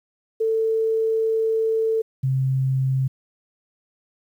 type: tone pair in turn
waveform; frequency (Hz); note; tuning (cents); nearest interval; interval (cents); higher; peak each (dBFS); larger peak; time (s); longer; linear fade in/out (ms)
sine; 445.3 / 132.39; A4 / C3; +21 / +21; octave + major sixth; 2100; first; -18; neither; 0.4-2.02 / 2.23-3.08; first; 10
effects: 9-bit